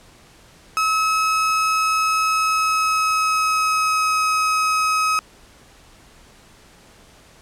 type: tone with pitch glide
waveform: 35% pulse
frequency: 1286 to 1272 Hz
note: E6 to D#6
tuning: -43 to +38 cents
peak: -15 dBFS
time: 0.77-5.19 s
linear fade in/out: 0 ms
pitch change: -19 cents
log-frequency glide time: 2.36-4.2 s
effects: pink hiss -49 dBFS RMS until 7.41 s + low-pass 10000 Hz 12 dB/octave